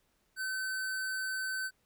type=tone; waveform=square; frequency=1529 Hz; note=G6; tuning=44 cents flat; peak=-34 dBFS; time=0.36-1.71 s; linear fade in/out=50 ms; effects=pink hiss -74 dBFS RMS until 1.85 s